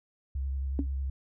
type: tone with vibrato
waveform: sine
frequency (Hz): 67.5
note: C#2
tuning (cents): -45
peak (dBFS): -29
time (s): 0.35-1.1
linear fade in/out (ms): 5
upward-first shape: sine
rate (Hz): 11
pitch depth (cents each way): 33
type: tone with exponential decay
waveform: sine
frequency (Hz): 277.2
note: C#4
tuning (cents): 0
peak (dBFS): -22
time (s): 0.79-0.87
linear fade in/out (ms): 1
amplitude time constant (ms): 16
effects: none